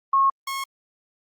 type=tone pair in turn; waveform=sine / sawtooth; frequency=1088 / 1088 Hz; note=C#6 / C#6; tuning=-33 / -33 cents; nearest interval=unison; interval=0 cents; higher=neither; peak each=-15 / -23 dBFS; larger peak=first; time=0.13-0.3 / 0.47-0.64 s; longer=neither; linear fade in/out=5 ms; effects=Opus 32 kbps